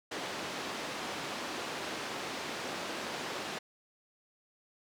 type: band-pass noise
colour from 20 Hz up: pink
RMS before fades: -39 dBFS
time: 0.11-3.59 s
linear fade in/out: 10 ms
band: 280 to 5100 Hz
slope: 12 dB/octave
effects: none